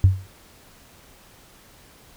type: tone with exponential decay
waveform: sine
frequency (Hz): 94.5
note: F#2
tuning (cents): +37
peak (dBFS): -6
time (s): 0.04-0.27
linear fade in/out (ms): 0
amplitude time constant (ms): 49
effects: tanh soft clip ceiling -5 dBFS + pink hiss -51 dBFS RMS until 2.16 s